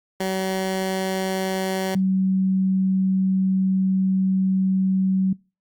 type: tone pair in turn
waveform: 15% pulse / sine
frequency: 189.5 / 189.5 Hz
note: F#3 / F#3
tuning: +42 / +42 cents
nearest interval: unison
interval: 0 cents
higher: neither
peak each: -16 / -17 dBFS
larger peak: first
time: 0.2-1.95 / 1.95-5.33 s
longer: second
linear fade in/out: 5 ms
effects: noise-tail reverb RT60 0.3 s tail -24 dB re dry + Opus 48 kbps